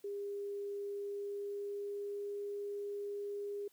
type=tone with pitch glide; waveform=sine; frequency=403.9 to 406.9 Hz; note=G#4 to G#4; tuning=-48 to -35 cents; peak=-38 dBFS; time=0.04-3.68 s; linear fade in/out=5 ms; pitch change=+13 cents; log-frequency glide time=0.92-2.38 s; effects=white hiss -70 dBFS RMS until 3.72 s